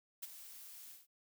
blue noise with ADSR envelope, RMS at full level -42 dBFS, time 0.22-1.07 s, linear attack 13 ms, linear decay 26 ms, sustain -11 dB, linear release 170 ms, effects none

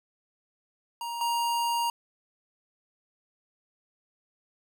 square tone pair in turn, 940 / 940 Hz, A#5 / A#5, +14 / +14 cents, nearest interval unison, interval 0 cents, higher neither, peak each -33 / -26 dBFS, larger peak second, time 1.01-1.21 / 1.21-1.9 s, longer second, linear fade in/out 2 ms, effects none

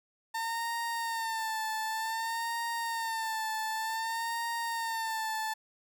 30% pulse tone with vibrato, 903 Hz, A5, 45 cents sharp, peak -29 dBFS, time 0.34-5.54 s, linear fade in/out 10 ms, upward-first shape sine, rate 0.54 Hz, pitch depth 51 cents each way, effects none

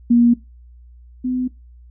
sine tone pair in turn, 237.7 / 253 Hz, A#3 / B3, +34 / +42 cents, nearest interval minor second, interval 108 cents, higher second, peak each -9 / -18 dBFS, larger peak first, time 0.1-0.34 / 1.24-1.48 s, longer neither, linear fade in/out 10 ms, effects noise-tail reverb RT60 0.2 s tail -18 dB re dry + added 60 Hz sine -41 dBFS peak until 1.9 s

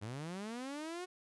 sawtooth linear sweep, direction up, 98 to 370 Hz, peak -37 dBFS, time 0.01-1.06 s, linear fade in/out 20 ms, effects resampled to 24000 Hz

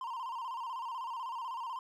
triangle tone with vibrato, 981 Hz, B5, 12 cents flat, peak -35 dBFS, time 0.01-1.79 s, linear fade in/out 2 ms, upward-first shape square, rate 16 Hz, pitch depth 97 cents each way, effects none

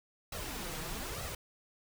pink noise with flanger, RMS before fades -40 dBFS, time 0.32-1.35 s, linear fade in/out 5 ms, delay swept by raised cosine 1.5 to 6.4 ms, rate 1.1 Hz, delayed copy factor +0.65, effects none

